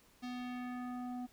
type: tone with low-pass filter sweep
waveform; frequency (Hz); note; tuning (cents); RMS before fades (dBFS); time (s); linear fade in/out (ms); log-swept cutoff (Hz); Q
square; 248; B3; +7; -42; 0.22-1.27; 20; 4900 to 640; 1.4
effects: pink hiss -66 dBFS RMS until 1.32 s